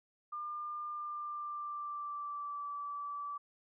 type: tone with pitch glide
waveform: sine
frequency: 1200 to 1156.4 Hz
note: D6 to D6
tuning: +37 to -27 cents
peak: -38 dBFS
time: 0.32-3.38 s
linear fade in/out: 10 ms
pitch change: -64 cents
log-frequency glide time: 0.9-2.7 s
effects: none